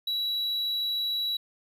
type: tone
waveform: triangle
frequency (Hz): 3911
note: B7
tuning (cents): -18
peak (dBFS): -25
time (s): 0.07-1.37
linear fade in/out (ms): 5
effects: none